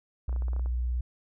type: tone with vibrato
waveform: sine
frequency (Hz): 61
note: B1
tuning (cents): -21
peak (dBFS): -26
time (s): 0.28-1.01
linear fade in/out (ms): 5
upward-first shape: square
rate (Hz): 18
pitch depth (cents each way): 25
type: clicks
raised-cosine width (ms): 1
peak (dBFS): -32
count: 9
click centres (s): 0.294 / 0.328 / 0.362 / 0.422 / 0.483 / 0.533 / 0.564 / 0.595 / 0.66
effects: none